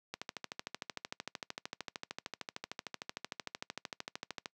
click train, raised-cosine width 0.2 ms, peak -21 dBFS, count 58, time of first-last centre 0.14-4.458 s, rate 13.2 Hz, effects noise-tail reverb RT60 0.1 s tail -24 dB re dry + high-pass 150 Hz 12 dB/octave

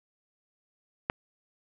click, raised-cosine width 0.5 ms, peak -11 dBFS, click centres 1.099 s, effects none

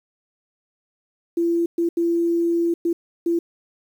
sine tone bursts at uneven times, 339.2 Hz, E4, 50 cents sharp, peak -17 dBFS, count 5, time 1.37-1.66 / 1.78-1.89 / 1.97-2.74 / 2.85-2.93 / 3.26-3.39 s, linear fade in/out 5 ms, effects 8-bit

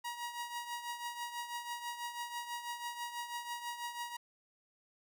sawtooth tone with tremolo, 954 Hz, A#5, 40 cents sharp, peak -33 dBFS, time 0.04-4.17 s, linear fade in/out 10 ms, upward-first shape triangle, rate 6.1 Hz, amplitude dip 70%, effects none

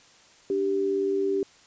sine tone pair together, 293.4 / 391.4 Hz, D4 / G4, -2 / -3 cents, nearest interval perfect fourth, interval 499 cents, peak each -31 / -23 dBFS, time 0.5-1.43 s, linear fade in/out 2 ms, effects white hiss -55 dBFS RMS until 1.66 s + resampled to 16000 Hz

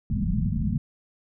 white low-pass noise, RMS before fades -25 dBFS, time 0.1-0.78 s, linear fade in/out 2 ms, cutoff 230 Hz, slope 96 dB/octave, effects none

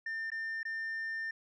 sine tone with dropouts, 1800 Hz, A6, 39 cents sharp, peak -32 dBFS, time 0.06-1.31 s, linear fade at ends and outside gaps 5 ms, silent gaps 0.303-0.317 / 0.631-0.651 s, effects tanh soft clip ceiling -34 dBFS

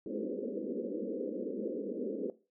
white band-pass noise, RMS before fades -37 dBFS, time 0.06-2.3 s, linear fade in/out 2 ms, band 200 to 530 Hz, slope 96 dB/octave, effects noise-tail reverb RT60 0.3 s tail -17 dB re dry

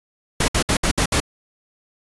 pink noise bursts, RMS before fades -18 dBFS, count 6, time 0.4-1.202 s, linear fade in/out 5 ms, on 82 ms, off 62 ms, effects resampled to 24000 Hz

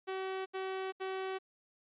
sawtooth tone bursts, 380 Hz, F#4, 46 cents sharp, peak -32 dBFS, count 3, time 0.07-1.388 s, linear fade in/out 20 ms, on 390 ms, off 74 ms, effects resampled to 8000 Hz

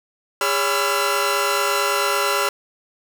sawtooth tone cluster, 407.4 / 564 / 1001 / 1336 / 1385 Hz, G#4 / C#5 / B5 / E6 / F6, -33 / +30 / +23 / +23 / -15 cents, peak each -21 dBFS, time 0.41-2.49 s, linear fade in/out 2 ms, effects none

